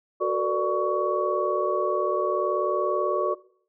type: tone cluster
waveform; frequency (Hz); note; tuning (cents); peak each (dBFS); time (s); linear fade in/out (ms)
sine; 370.5 / 448.6 / 489.1 / 590 / 1121; F#4 / A4 / B4 / D5 / C#6; +2 / +34 / -17 / +8 / +19; -26 / -29 / -34 / -27 / -27; 0.2-3.35; 20
effects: noise-tail reverb RT60 0.5 s tail -18 dB re dry